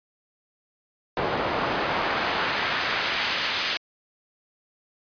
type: noise with band-pass filter sweep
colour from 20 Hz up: pink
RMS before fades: -26 dBFS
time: 1.17-3.77 s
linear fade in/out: 0 ms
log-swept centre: 650 to 3500 Hz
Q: 0.72
effects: resampled to 11025 Hz